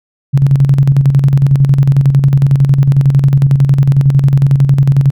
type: tone with tremolo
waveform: sine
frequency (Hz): 137.9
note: C#3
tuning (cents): -9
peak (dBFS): -3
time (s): 0.33-5.11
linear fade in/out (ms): 20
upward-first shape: square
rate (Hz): 11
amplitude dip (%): 55
effects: none